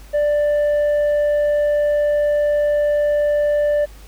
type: tone with tanh clipping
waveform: triangle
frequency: 589 Hz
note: D5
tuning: 5 cents sharp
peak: -15 dBFS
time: 0.13-3.86 s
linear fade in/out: 20 ms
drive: 8 dB
effects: added 50 Hz sine -38 dBFS peak until 4.07 s + pink hiss -47 dBFS RMS until 4.07 s